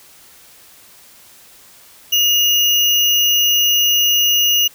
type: tone with sample-and-hold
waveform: sine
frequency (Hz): 2860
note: F7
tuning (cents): +41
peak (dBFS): -11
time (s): 2.12-4.68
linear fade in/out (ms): 10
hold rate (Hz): 8820
effects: white hiss -45 dBFS RMS until 4.74 s